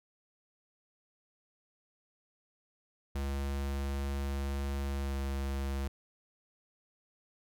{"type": "tone with pitch glide", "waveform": "square", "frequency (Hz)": [69.3, 68.46], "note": ["C#2", "C#2"], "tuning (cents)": [0, -21], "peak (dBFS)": -33, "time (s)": [3.15, 5.88], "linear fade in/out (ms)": 5, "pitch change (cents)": -21, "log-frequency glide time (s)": [5.03, 5.13], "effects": []}